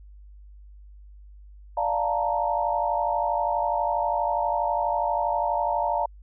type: chord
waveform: sine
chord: Bb major seventh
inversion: first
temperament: equal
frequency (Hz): 587.3 / 698.5 / 880 / 932.3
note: D5 / F5 / A5 / Bb5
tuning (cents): 0 / 0 / 0 / 0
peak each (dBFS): -29 / -27 / -28 / -27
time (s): 1.77-6.06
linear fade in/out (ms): 5
effects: added 50 Hz sine -44 dBFS peak until 6.22 s